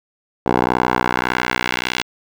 10% pulse tone with band-pass filter sweep, 61.74 Hz, B1, in tune, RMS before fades -19 dBFS, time 0.46-2.03 s, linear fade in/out 5 ms, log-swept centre 650 to 3100 Hz, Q 1.2, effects none

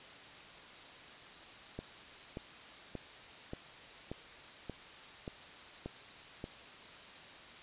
click train, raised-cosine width 2 ms, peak -27 dBFS, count 9, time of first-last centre 1.79-6.441 s, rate 1.72 Hz, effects white hiss -52 dBFS RMS until 7.62 s + resampled to 8000 Hz

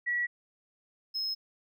sine / triangle tone pair in turn, 1933 / 5160 Hz, B6 / E8, -38 / -38 cents, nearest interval octave + perfect fourth, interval 1700 cents, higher second, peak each -27 / -29 dBFS, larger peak first, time 0.06-0.27 / 1.14-1.35 s, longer neither, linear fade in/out 20 ms, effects none

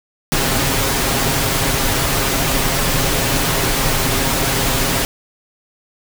pink noise with comb filter, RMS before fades -17 dBFS, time 0.32-5.05 s, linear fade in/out 0 ms, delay 7.4 ms, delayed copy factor +0.5, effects none

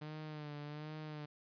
sawtooth tone with vibrato, 150.7 Hz, D3, 45 cents sharp, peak -40 dBFS, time 0.01-1.26 s, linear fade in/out 10 ms, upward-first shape sine, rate 1.3 Hz, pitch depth 48 cents each way, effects resampled to 11025 Hz + 13-bit

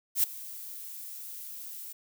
violet noise with ADSR envelope, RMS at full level -22 dBFS, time 0.15-1.93 s, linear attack 86 ms, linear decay 5 ms, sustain -20 dB, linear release 9 ms, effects none

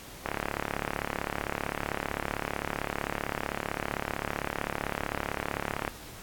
click train, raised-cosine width 0.5 ms, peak -14 dBFS, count 201, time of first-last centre 0.26-5.878 s, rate 35.6 Hz, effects pink hiss -46 dBFS RMS until 6.22 s + AAC 64 kbps

